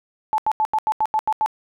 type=tone bursts; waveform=sine; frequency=867 Hz; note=A5; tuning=26 cents flat; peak=-16 dBFS; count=9; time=0.33-1.461 s; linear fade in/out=0 ms; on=51 ms; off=84 ms; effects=none